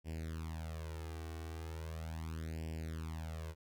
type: tone with flanger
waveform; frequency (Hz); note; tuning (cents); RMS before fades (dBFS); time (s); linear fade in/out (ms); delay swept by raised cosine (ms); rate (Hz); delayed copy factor
sawtooth; 80.3; E2; -45; -43; 0.04-3.55; 50; 0.38 to 2.68; 0.38; +0.9
effects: none